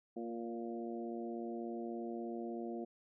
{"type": "harmonic tone with a mistuned harmonic", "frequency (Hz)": 116.54, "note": "A#2", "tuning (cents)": 0, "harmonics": [2, 3, 4, 5, 6], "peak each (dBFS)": [-43, -43, -49, -52, -49], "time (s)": [0.16, 2.85], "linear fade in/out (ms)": 10, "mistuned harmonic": 4, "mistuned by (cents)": 15, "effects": []}